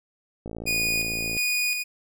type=click train; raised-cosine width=2 ms; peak=-22 dBFS; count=52; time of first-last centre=0.46-1.367 s; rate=56.2 Hz
type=tone with tremolo; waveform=sawtooth; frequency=2464 Hz; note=D#7; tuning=17 cents flat; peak=-19 dBFS; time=0.66-1.84 s; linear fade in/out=20 ms; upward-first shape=square; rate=1.4 Hz; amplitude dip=40%
effects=none